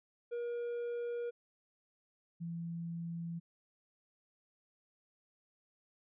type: tone pair in turn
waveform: triangle / sine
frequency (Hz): 476.3 / 168.4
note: A#4 / E3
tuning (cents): +37 / +37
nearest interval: octave + tritone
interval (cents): 1800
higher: first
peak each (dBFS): -34 / -38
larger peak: first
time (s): 0.31-1.31 / 2.4-3.4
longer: neither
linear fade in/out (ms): 20
effects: resampled to 8000 Hz